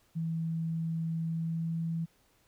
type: tone with pitch glide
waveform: sine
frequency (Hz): 163.5 to 164.92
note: E3 to E3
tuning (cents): -14 to +1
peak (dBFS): -30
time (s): 0.15-2.06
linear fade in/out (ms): 20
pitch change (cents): +15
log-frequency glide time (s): 1.24-1.79
effects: pink hiss -68 dBFS RMS until 2.47 s